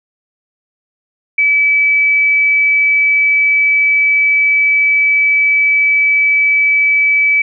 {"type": "tone", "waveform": "sine", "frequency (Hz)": 2297, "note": "D7", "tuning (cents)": -39, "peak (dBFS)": -8, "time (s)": [1.38, 7.42], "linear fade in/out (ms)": 5, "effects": []}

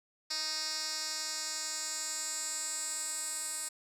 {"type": "tone with band-pass filter sweep", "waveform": "10% pulse", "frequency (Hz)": 311.1, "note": "D#4", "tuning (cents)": 0, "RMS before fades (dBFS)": -37, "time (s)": [0.3, 3.69], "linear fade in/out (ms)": 10, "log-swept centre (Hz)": [5400, 8700], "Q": 3.6, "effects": []}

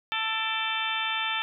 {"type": "harmonic tone with a mistuned harmonic", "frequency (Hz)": 442.9, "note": "A4", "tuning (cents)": 11, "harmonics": [2, 3, 4, 5, 6, 7, 8], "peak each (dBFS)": [-34, -34, -34, -34, -34, -34, -34], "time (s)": [0.12, 1.42], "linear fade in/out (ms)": 0, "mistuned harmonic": 5, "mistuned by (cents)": 83, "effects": []}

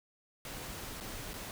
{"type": "noise with dropouts", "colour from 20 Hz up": "pink", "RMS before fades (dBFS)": -43, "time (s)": [0.45, 1.51], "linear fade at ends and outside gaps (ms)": 1, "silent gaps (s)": [[1.002, 1.008], [1.334, 1.339]], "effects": []}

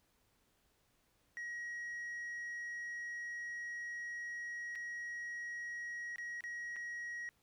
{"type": "tone with dropouts", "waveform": "sine", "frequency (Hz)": 1900, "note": "A#6", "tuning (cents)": 33, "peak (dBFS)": -38, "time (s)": [1.37, 7.29], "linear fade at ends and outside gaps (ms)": 0, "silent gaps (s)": [[4.753, 4.757], [6.159, 6.183], [6.407, 6.439], [6.76, 6.765]], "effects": ["tanh soft clip ceiling -40 dBFS", "pink hiss -75 dBFS RMS until 7.42 s"]}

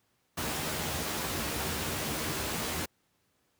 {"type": "noise with comb filter", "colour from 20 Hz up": "pink", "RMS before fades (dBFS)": -33, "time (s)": [0.37, 2.86], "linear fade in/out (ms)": 10, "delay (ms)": 13, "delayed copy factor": 0.55, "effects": ["pink hiss -73 dBFS RMS until 3.59 s", "high-pass 80 Hz 12 dB/octave"]}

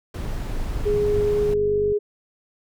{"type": "noise", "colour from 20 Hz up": "brown", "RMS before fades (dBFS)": -27, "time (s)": [0.14, 1.54], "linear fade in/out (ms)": 5}
{"type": "tone", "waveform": "sine", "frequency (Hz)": 415.3, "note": "G#4", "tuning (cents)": 0, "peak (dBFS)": -18, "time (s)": [0.85, 1.99], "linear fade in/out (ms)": 20}
{"type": "click train", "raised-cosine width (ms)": 5, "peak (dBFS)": -22, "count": 52, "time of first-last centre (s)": [0.88, 1.921], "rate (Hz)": 49}
{"effects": []}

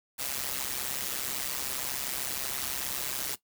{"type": "noise with amplitude modulation", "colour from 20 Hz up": "white", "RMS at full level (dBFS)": -30, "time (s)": [0.18, 3.36], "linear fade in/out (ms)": 20, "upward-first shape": "sine", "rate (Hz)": 133, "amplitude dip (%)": 85, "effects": ["noise-tail reverb RT60 0.1 s tail -17 dB re dry"]}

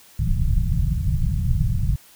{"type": "low-pass noise", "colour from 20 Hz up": "pink", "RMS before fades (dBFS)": -20, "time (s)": [0.19, 1.96], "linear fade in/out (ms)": 5, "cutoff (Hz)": 170, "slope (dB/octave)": 48, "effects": ["white hiss -50 dBFS RMS until 2.15 s"]}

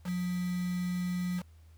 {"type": "tone with quantisation", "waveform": "sine", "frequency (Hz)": 179.2, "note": "F3", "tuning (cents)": 45, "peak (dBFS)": -30, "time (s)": [0.04, 1.43], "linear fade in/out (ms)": 50, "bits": 7, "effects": ["added 80 Hz sine -53 dBFS peak until 1.77 s", "pink hiss -69 dBFS RMS until 1.77 s"]}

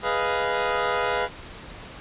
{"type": "chord", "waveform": "20% pulse", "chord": "F half-diminished seventh", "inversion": "first", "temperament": "equal with one note detuned", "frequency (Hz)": [415.3, 493.9, 622.3, 695.2], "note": ["Ab4", "Cb5", "Eb5", "F5"], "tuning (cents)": [0, 0, 0, -8], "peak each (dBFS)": [-24, -21, -26, -23], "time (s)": [0.02, 1.29], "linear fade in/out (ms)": 50, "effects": ["pink hiss -41 dBFS RMS until 2 s", "resampled to 8000 Hz"]}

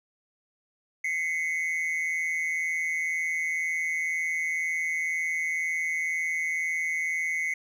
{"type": "tone pair together", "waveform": "triangle", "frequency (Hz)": [2038, 2200], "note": ["C7", "C#7"], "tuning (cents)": [-46, -14], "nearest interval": "minor second", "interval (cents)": 132, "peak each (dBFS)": [-27, -28], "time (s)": [1.04, 7.54], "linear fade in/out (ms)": 5, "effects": []}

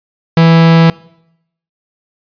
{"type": "tone", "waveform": "45% pulse", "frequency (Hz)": 164.81, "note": "E3", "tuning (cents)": 0, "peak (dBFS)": -4, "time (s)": [0.37, 0.9], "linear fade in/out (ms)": 2, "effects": ["noise-tail reverb RT60 0.8 s tail -23 dB re dry", "resampled to 11025 Hz"]}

